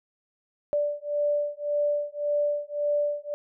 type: beating tone pair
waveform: sine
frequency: 585 / 586.8 Hz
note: D5 / D5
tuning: -7 / -2 cents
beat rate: 1.8 Hz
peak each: -27 dBFS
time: 0.73-3.34 s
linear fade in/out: 0 ms
effects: none